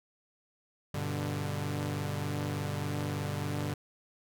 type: chord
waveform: sawtooth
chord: G major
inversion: none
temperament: equal with one note detuned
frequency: 98.45 / 123.47 / 146.83 Hz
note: G2 / B2 / D3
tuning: +8 / 0 / 0 cents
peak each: -32 / -36 / -31 dBFS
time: 0.94-3.74 s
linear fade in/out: 5 ms
effects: none